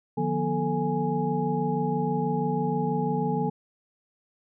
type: tone cluster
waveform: sine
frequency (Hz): 152.4 / 178.6 / 243 / 439.6 / 832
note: D#3 / F3 / B3 / A4 / G#5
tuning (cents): -36 / +39 / -28 / -2 / +3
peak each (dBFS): -30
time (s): 0.17-3.5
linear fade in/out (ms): 10
effects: none